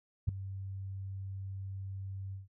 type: tone with ADSR envelope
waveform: sine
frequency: 96.7 Hz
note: G2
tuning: 23 cents flat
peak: -22 dBFS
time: 0.27-2.48 s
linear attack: 18 ms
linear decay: 5 ms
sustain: -16 dB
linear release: 150 ms
effects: none